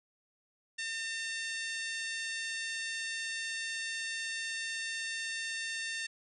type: harmonic tone with a mistuned harmonic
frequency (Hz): 904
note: A5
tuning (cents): +47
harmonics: 2 / 3 / 4 / 5 / 6 / 7 / 8 / 9 / 10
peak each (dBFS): -38 / -42 / -44 / -46 / -48 / -49 / -50 / -51 / -52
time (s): 0.78-6.07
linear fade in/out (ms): 10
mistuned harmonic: 10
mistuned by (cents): +24
effects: none